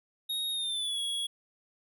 square tone with pitch glide, 3749 to 3340 Hz, A#7 to G#7, +9 to +9 cents, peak -31 dBFS, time 0.29-1.27 s, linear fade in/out 10 ms, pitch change -200 cents, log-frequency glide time 0.51-1 s, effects none

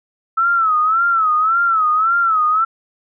sine tone with vibrato, 1309 Hz, E6, 13 cents flat, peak -12 dBFS, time 0.37-2.65 s, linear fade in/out 10 ms, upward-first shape sine, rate 1.8 Hz, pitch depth 110 cents each way, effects none

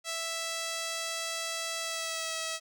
5% pulse tone with pitch glide, 659.3 to 648.3 Hz, E5 to E5, 0 to -29 cents, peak -21 dBFS, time 0.04-2.6 s, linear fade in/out 50 ms, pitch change -29 cents, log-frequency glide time 1.81-2.36 s, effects none

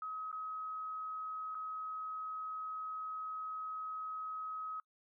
sine tone with dropouts, 1272 Hz, D#6, 38 cents sharp, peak -39 dBFS, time 0.02-4.8 s, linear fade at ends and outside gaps 2 ms, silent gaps 0.316-0.327 / 1.547-1.551 s, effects noise-tail reverb RT60 0.1 s tail -26 dB re dry

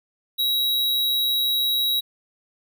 square tone, 3858 Hz, B7, 41 cents flat, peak -20 dBFS, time 0.38-2.01 s, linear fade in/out 20 ms, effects none

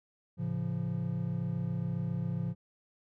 triangle chord, A augmented, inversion none, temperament just, 110 / 137.5 / 171.88 Hz, A2 / C#3 / E#3, 0 / -14 / -27 cents, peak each -35 / -34 / -32 dBFS, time 0.37-2.55 s, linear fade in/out 50 ms, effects none

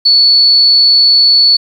sine tone, 4435 Hz, C#8, in tune, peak -4 dBFS, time 0.05-1.57 s, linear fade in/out 10 ms, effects 7-bit

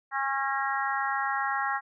harmonic tone with a mistuned harmonic, 272.8 Hz, C#4, 28 cents flat, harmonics 3 / 4 / 5 / 6 / 7, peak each -31 / -32 / -33 / -34 / -34 dBFS, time 0.11-1.81 s, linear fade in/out 50 ms, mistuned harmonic 7, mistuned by -20 cents, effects none

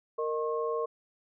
sine tone cluster, 463.3 / 616 / 1080 Hz, A#4 / D#5 / C#6, -11 / -17 / -45 cents, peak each -30 / -36 / -35 dBFS, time 0.18-0.86 s, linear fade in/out 10 ms, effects none

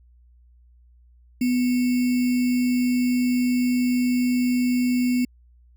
sine tone with sample-and-hold, 248.2 Hz, B3, 9 cents sharp, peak -18 dBFS, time 1.41-5.25 s, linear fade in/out 5 ms, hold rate 2450 Hz, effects added 60 Hz sine -51 dBFS peak until 5.76 s

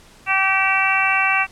harmonic tone, 385.4 Hz, G4, 29 cents flat, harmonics 2 / 3 / 4 / 5 / 6 / 7, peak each -23 / -23 / -23 / -25 / -21 / -20 dBFS, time 0.26-1.47 s, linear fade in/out 50 ms, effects pink hiss -48 dBFS RMS until 1.51 s + low-pass 10000 Hz 12 dB/octave

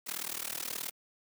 white noise with amplitude modulation, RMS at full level -34 dBFS, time 0.06-0.91 s, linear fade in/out 20 ms, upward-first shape sine, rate 38.9 Hz, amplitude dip 95%, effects high-pass 150 Hz 12 dB/octave

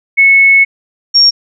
sine tone pair in turn, 2200 / 5544 Hz, C#7 / F8, -14 / -14 cents, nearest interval octave + major third, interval 1600 cents, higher second, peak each -3 dBFS, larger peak neither, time 0.17-0.65 / 1.14-1.31 s, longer first, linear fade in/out 20 ms, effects none

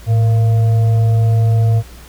sine tone with frequency modulation, 110.8 Hz, A2, 13 cents sharp, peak -9 dBFS, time 0.06-1.83 s, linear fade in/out 50 ms, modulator 577 Hz, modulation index 0.22, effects added 60 Hz sine -36 dBFS peak until 2.08 s + pink hiss -41 dBFS RMS until 2.08 s

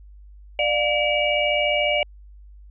sine tone cluster, 595 / 709 / 2298 / 2857 Hz, D5 / F5 / D7 / F7, +22 / +26 / -38 / +39 cents, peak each -22 / -27 / -23 / -25 dBFS, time 0.59-2.03 s, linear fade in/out 2 ms, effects added 50 Hz sine -42 dBFS peak until 2.7 s

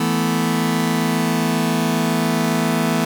sawtooth chord, E suspended fourth, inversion none, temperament just, 164.81 / 219.8 / 247.2 Hz, E3 / A3 / B3, 0 / -2 / +2 cents, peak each -17 dBFS, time 0-3.05 s, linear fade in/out 5 ms, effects 7-bit

